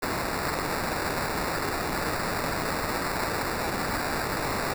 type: noise with sample-and-hold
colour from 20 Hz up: blue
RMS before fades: -29 dBFS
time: 0.02-4.74 s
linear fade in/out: 10 ms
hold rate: 3150 Hz
effects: none